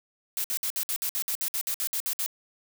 blue noise bursts, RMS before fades -29 dBFS, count 15, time 0.37-2.262 s, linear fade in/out 0 ms, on 72 ms, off 58 ms, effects none

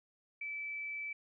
sine tone, 2312 Hz, D7, 28 cents flat, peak -38 dBFS, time 0.41-1.13 s, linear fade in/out 5 ms, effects none

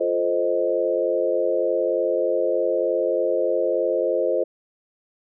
sine chord, F dominant seventh, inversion none, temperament equal, 349.2 / 440 / 523.3 / 622.3 Hz, F4 / A4 / C5 / Eb5, 0 / 0 / 0 / 0 cents, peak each -26 / -26 / -22 / -25 dBFS, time 0-4.44 s, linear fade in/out 10 ms, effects none

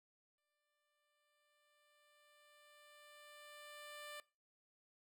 10% pulse tone with exponential growth, 592 Hz, D5, 14 cents sharp, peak -40 dBFS, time 0.38-4.2 s, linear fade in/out 1 ms, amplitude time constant 830 ms, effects noise-tail reverb RT60 0.3 s tail -19 dB re dry

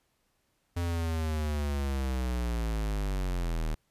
square linear sweep, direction down, 87.31 to 38 Hz, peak -29 dBFS, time 0.76-3.75 s, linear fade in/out 10 ms, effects pink hiss -74 dBFS RMS until 3.9 s + resampled to 32000 Hz

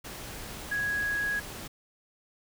sine tone in noise, 1661.2 Hz, G#6, in tune, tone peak -27 dBFS, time 0.71-1.4 s, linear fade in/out 10 ms, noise pink, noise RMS -41 dBFS, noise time 0.04-1.68 s, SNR +11 dB, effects none

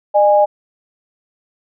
sine tone pair together, 605.4 / 825 Hz, D#5 / G#5, -48 / -12 cents, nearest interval perfect fourth, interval 536 cents, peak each -10 / -12 dBFS, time 0.14-0.46 s, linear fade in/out 20 ms, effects none

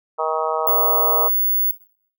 harmonic tone, 158.2 Hz, D#3, 29 cents sharp, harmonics 3 / 4 / 5 / 6 / 7 / 8, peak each -26 / -25 / -26 / -25 / -27 / -27 dBFS, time 0.18-1.29 s, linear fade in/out 20 ms
sine tone, 15700 Hz, B9, 11 cents flat, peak -15 dBFS, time 0.67-1.71 s, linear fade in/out 0 ms
effects noise-tail reverb RT60 0.5 s tail -18 dB re dry

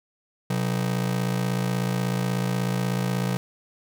45% pulse ring-modulated tone, 155.56 Hz, D#3, in tune, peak -20 dBFS, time 0.5-3.37 s, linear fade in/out 0 ms, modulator 28.2 Hz, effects none

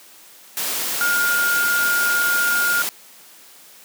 sine tone in noise, 1418 Hz, F6, 26 cents sharp, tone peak -17 dBFS, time 1.01-2.82 s, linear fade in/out 0 ms, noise white, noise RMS -24 dBFS, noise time 0.57-2.89 s, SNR +4 dB, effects white hiss -46 dBFS RMS until 3.84 s + high-pass 200 Hz 12 dB/octave

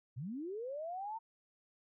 sine linear sweep, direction up, 106.6 to 919 Hz, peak -39 dBFS, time 0.16-1.19 s, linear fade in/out 20 ms, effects none

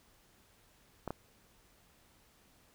clicks, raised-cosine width 1 ms, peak -23 dBFS, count 2, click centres 1.077 / 1.106 s, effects pink hiss -66 dBFS RMS until 2.74 s

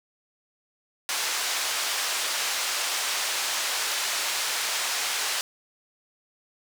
white band-pass noise, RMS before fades -28 dBFS, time 1.09-5.41 s, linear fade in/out 0 ms, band 680 to 6700 Hz, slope 12 dB/octave, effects none

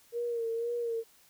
sine tone with vibrato, 466.2 Hz, A#4, in tune, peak -30 dBFS, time 0.12-1.04 s, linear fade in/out 50 ms, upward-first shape sine, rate 2 Hz, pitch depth 43 cents each way, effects white hiss -62 dBFS RMS until 1.29 s

